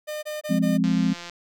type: tone bursts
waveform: 45% pulse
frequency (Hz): 606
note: D#5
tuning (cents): -46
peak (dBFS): -29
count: 4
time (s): 0.07-0.779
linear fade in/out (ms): 20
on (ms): 160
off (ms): 23
type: chord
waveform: sine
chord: F minor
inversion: none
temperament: equal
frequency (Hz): 174.61 / 207.7 / 261.6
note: F3 / Ab3 / C4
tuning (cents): 0 / 0 / 0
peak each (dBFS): -23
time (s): 0.49-1.14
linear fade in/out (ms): 20
type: click train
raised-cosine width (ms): 0.2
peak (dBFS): -20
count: 80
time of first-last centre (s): 0.84-1.297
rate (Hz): 173
effects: none